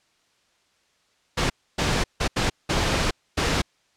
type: noise bursts at uneven times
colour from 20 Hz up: pink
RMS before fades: -22 dBFS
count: 6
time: 1.37-1.5 / 1.78-2.04 / 2.2-2.28 / 2.36-2.5 / 2.69-3.11 / 3.37-3.62 s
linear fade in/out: 10 ms
effects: white hiss -65 dBFS RMS until 3.96 s + low-pass 6000 Hz 12 dB/octave